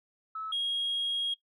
sine tone pair in turn, 1300 / 3276 Hz, E6 / G#7, -24 / -24 cents, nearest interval octave + major third, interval 1600 cents, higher second, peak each -34 / -27 dBFS, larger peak second, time 0.35-0.52 / 0.52-1.34 s, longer second, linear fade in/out 5 ms, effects noise-tail reverb RT60 0.1 s tail -18 dB re dry + tanh soft clip ceiling -25 dBFS

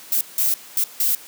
violet noise bursts at uneven times, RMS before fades -19 dBFS, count 4, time 0.12-0.21 / 0.38-0.54 / 0.77-0.84 / 1-1.15 s, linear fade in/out 2 ms, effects white hiss -42 dBFS RMS until 1.27 s + high-pass 200 Hz 12 dB/octave

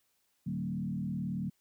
sine tone with frequency modulation, 185.9 Hz, F#3, 8 cents sharp, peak -32 dBFS, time 0.46-1.5 s, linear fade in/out 10 ms, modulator 38.5 Hz, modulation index 1.3, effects white hiss -75 dBFS RMS until 1.6 s

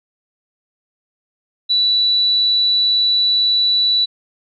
sine tone, 3951 Hz, B7, in tune, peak -12 dBFS, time 1.69-4.06 s, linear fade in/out 20 ms, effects none

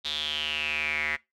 square tone with band-pass filter sweep, 75.8 Hz, D#2, 45 cents flat, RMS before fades -30 dBFS, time 0.04-1.17 s, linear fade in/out 20 ms, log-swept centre 3700 to 2000 Hz, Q 8.4, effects noise-tail reverb RT60 0.2 s tail -21 dB re dry

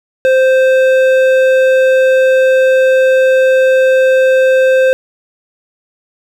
sine tone with hard clipping, 522 Hz, C5, 4 cents flat, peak -8 dBFS, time 0.25-4.93 s, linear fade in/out 0 ms, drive 10 dB, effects none

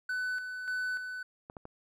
triangle tone with tremolo, 1500 Hz, F#6, 23 cents sharp, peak -29 dBFS, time 0.09-1.23 s, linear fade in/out 5 ms, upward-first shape square, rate 1.7 Hz, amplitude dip 50%
clicks, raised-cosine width 1 ms, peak -30 dBFS, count 3, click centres 1.499 / 1.568 / 1.654 s
effects none

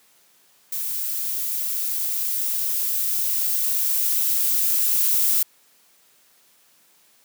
violet noise with level ramp, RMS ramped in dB -27 to -19 dBFS, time 0.72-5.43 s, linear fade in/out 5 ms, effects white hiss -58 dBFS RMS until 7.24 s + high-pass 150 Hz 12 dB/octave

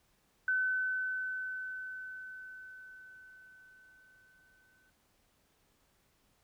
sine tone with exponential decay, 1516 Hz, F#6, 42 cents sharp, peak -27 dBFS, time 0.48-4.9 s, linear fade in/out 2 ms, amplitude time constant 960 ms, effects pink hiss -72 dBFS RMS until 6.43 s

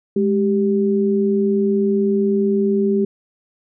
sine tone pair together, 207.7 / 391.9 Hz, G#3 / G4, 0 / 0 cents, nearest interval major seventh, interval 1100 cents, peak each -17 dBFS, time 0.16-3.05 s, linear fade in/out 5 ms, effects none

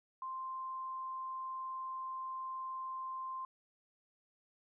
sine tone, 1046.5 Hz, C6, in tune, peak -39 dBFS, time 0.22-3.45 s, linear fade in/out 2 ms, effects none

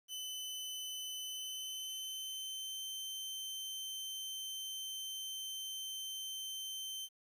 sawtooth tone with pitch glide, 3029 to 3098 Hz, F#7 to G7, +40 to -21 cents, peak -38 dBFS, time 0.08-7.09 s, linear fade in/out 50 ms, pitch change +39 cents, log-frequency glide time 1.21-2.83 s, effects 11-bit

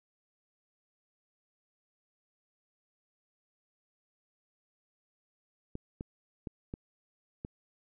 clicks, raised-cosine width 3 ms, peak -25 dBFS, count 5, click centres 5.754 / 6.009 / 6.472 / 6.739 / 7.449 s, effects none

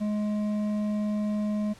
triangle tone with hard clipping, 210 Hz, G#3, 19 cents sharp, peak -27 dBFS, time 0-1.74 s, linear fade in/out 20 ms, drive 11 dB, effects pink hiss -53 dBFS RMS until 1.79 s + low-pass 9000 Hz 12 dB/octave

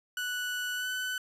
30% pulse tone with pitch glide, 1480 to 1503.3 Hz, F#6 to F#6, 0 to +27 cents, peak -29 dBFS, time 0.17-1.18 s, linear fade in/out 2 ms, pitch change +27 cents, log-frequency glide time 0.75-0.88 s, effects resampled to 32000 Hz + 11-bit

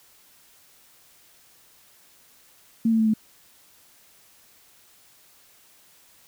sine tone with pitch steps, 227 / 223.7 / 220.5 / 217.4 Hz, A#3 / A3 / A3 / A3, -46 / +29 / +4 / -21 cents, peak -17 dBFS, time 2.85-3.138 s, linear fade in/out 5 ms, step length 72 ms, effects white hiss -56 dBFS RMS until 6.27 s

